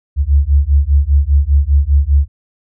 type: beating tone pair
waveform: sine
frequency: 68.6 / 73.6 Hz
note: C#2 / D2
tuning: -17 / +4 cents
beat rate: 5 Hz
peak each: -11 dBFS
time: 0.16-2.28 s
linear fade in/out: 50 ms
effects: none